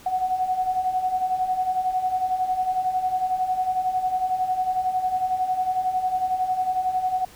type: beating tone pair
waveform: sine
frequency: 734 / 745 Hz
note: F#5 / F#5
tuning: -14 / +12 cents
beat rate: 11 Hz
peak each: -28 / -22 dBFS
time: 0.06-7.25 s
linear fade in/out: 5 ms
effects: pink hiss -48 dBFS RMS until 7.35 s